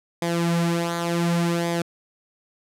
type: tone with flanger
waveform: sawtooth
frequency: 170.2 Hz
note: F3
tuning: 44 cents flat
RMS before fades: -23 dBFS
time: 0.22-1.82 s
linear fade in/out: 2 ms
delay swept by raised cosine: 0.71 to 5.51 ms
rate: 0.68 Hz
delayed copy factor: -0.65
effects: low-pass 12000 Hz 12 dB/octave